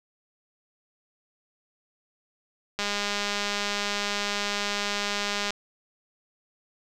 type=click train; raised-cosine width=0.2 ms; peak=-11 dBFS; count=555; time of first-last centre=2.79-5.506 s; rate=204 Hz; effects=none